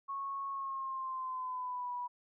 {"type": "tone with pitch glide", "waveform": "sine", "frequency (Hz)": [1100, 980], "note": ["C#6", "B5"], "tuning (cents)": [-14, -14], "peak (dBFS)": -36, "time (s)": [0.08, 2.08], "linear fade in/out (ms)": 20, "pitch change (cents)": -200, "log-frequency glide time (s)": [0.5, 1.92], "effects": []}